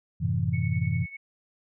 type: chord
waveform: sine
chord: F# half-diminished seventh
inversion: none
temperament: equal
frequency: 92.5 / 110 / 130.81 / 164.81 Hz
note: F#2 / A2 / C3 / E3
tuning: 0 / 0 / 0 / 0 cents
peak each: -29 dBFS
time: 0.2-1.06 s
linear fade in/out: 20 ms
type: tone with tremolo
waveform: sine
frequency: 2210 Hz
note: C#7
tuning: 6 cents flat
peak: -35 dBFS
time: 0.53-1.17 s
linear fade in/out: 10 ms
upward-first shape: triangle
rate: 10 Hz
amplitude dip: 75%
effects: none